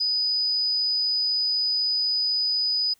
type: tone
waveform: sine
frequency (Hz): 4978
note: D#8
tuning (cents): 0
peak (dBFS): -21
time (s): 0-2.94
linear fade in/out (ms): 10
effects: white hiss -63 dBFS RMS until 2.99 s